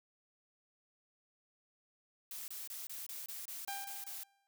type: noise bursts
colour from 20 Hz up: blue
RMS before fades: -45 dBFS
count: 10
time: 2.31-4.235 s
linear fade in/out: 2 ms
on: 170 ms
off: 25 ms
type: tone with exponential decay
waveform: sawtooth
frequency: 794 Hz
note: G5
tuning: 22 cents sharp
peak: -35 dBFS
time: 3.68-4.47 s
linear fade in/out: 0 ms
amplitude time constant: 170 ms
effects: none